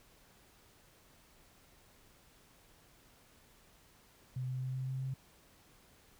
sine tone with pitch steps, 127.7 / 128.66 / 129.63 / 130.61 / 131.59 / 132.59 Hz, C3 / C3 / C3 / C3 / C3 / C3, -42 / -29 / -16 / -3 / +10 / +23 cents, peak -35 dBFS, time 4.36-5.14 s, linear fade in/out 5 ms, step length 130 ms, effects pink hiss -64 dBFS RMS until 6.19 s

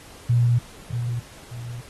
sine tone with echo, 119.9 Hz, A#2, 49 cents sharp, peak -15 dBFS, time 0.29-0.59 s, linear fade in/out 10 ms, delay 610 ms, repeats 2, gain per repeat -8 dB, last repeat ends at 1.81 s, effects pink hiss -46 dBFS RMS until 1.89 s + AAC 32 kbps

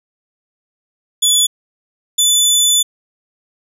20% pulse tone pair in turn, 3443 / 3489 Hz, A7 / A7, -38 / -15 cents, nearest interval unison, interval 23 cents, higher second, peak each -4 / -4 dBFS, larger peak neither, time 1.22-1.47 / 2.18-2.83 s, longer second, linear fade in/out 10 ms, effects none

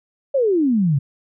sine exponential sweep, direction down, 575 to 130.81 Hz, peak -14 dBFS, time 0.34-0.99 s, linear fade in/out 10 ms, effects none

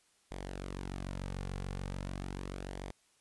sawtooth tone with flanger, 46.85 Hz, F#1, 22 cents sharp, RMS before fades -41 dBFS, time 0.31-2.91 s, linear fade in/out 0 ms, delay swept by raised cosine 0.72 to 3.22 ms, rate 0.39 Hz, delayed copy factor -0.5, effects white hiss -70 dBFS RMS until 3.2 s + resampled to 24000 Hz

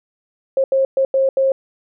sine tone bursts at uneven times, 536 Hz, C5, 42 cents sharp, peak -12 dBFS, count 5, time 0.57-0.64 / 0.72-0.85 / 0.97-1.05 / 1.14-1.29 / 1.37-1.52 s, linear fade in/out 2 ms, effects none

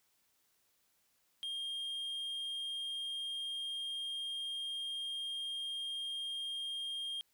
triangle tone, 3218 Hz, G7, 45 cents sharp, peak -36 dBFS, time 1.43-7.21 s, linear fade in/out 0 ms, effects white hiss -75 dBFS RMS until 7.33 s

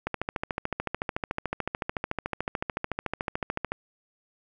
click train, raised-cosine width 0.5 ms, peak -13 dBFS, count 51, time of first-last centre 0.07-3.72 s, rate 13.7 Hz, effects none

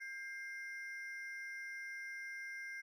triangle ring-modulated tone, 1853 Hz, A#6, 11 cents flat, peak -39 dBFS, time 0-2.82 s, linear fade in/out 20 ms, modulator 253 Hz, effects none

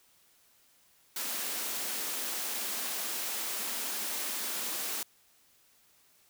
white high-pass noise, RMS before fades -35 dBFS, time 1.16-5.03 s, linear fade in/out 2 ms, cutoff 190 Hz, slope 96 dB/octave, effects white hiss -65 dBFS RMS until 6.29 s

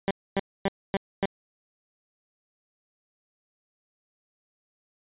15% pulse tone bursts, 196 Hz, G3, in tune, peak -16 dBFS, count 5, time 0.08-1.255 s, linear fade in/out 0 ms, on 27 ms, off 260 ms, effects resampled to 8000 Hz

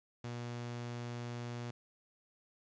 sawtooth tone, 120 Hz, B2, 49 cents flat, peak -36 dBFS, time 0.24-1.71 s, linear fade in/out 5 ms, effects resampled to 16000 Hz + 11-bit

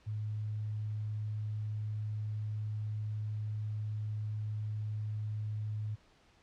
sine tone, 106.6 Hz, G#2, 46 cents sharp, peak -34 dBFS, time 0.06-5.96 s, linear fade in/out 20 ms, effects pink hiss -65 dBFS RMS until 6.42 s + low-pass 5000 Hz 12 dB/octave

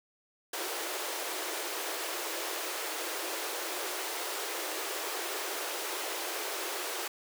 pink high-pass noise, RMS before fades -36 dBFS, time 0.53-7.08 s, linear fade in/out 5 ms, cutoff 320 Hz, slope 96 dB/octave, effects none

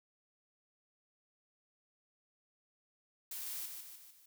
blue noise with echo, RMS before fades -43 dBFS, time 3.31-3.66 s, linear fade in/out 5 ms, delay 150 ms, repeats 4, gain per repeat -5 dB, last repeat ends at 4.26 s, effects none

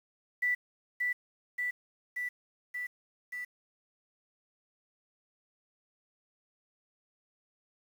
sine tone with echo, 1971 Hz, B6, 4 cents flat, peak -26 dBFS, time 0.42-0.55 s, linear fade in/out 10 ms, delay 580 ms, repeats 5, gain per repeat -2 dB, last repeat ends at 3.45 s, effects 9-bit

